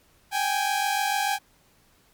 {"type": "tone pair together", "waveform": "sawtooth", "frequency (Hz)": [782.2, 829], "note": ["G5", "G#5"], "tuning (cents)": [-4, -3], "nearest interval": "minor second", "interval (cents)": 101, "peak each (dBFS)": -22, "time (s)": [0.31, 1.39], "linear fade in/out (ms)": 50, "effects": ["pink hiss -61 dBFS RMS until 2.13 s", "MP3 96 kbps"]}